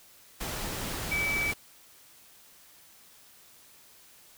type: tone in noise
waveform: sine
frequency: 2300 Hz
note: D7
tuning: 37 cents flat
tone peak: -27 dBFS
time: 1.11-1.52 s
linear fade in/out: 10 ms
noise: pink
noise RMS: -35 dBFS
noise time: 0.4-1.54 s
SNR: +5 dB
effects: white hiss -56 dBFS RMS until 4.37 s